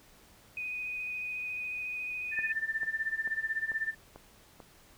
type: tone with vibrato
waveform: sine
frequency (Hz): 2489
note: D#7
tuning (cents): 0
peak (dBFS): -34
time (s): 0.57-2.52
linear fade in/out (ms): 2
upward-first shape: square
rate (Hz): 14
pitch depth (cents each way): 13
type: tone with tremolo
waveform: sine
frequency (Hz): 1781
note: A6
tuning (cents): +21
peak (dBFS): -27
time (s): 2.31-3.95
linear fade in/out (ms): 50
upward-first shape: sine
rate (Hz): 16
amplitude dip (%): 85
type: click train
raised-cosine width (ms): 1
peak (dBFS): -33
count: 6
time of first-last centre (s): 2.39-4.602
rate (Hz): 2.26
effects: pink hiss -59 dBFS RMS until 4.97 s